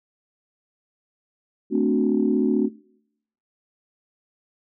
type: chord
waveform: sine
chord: D dominant seventh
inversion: second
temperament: equal with one note detuned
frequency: 220 / 257.9 / 293.7 / 370 Hz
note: A3 / C4 / D4 / F#4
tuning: 0 / -25 / 0 / 0 cents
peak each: -23 dBFS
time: 1.7-2.7 s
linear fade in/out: 50 ms
effects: noise-tail reverb RT60 0.8 s tail -24 dB re dry + tanh soft clip ceiling -8 dBFS